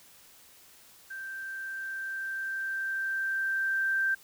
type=tone with level ramp; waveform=sine; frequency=1568 Hz; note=G6; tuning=in tune; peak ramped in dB=-37 to -24 dBFS; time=1.1-4.15 s; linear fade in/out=10 ms; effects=white hiss -56 dBFS RMS until 4.23 s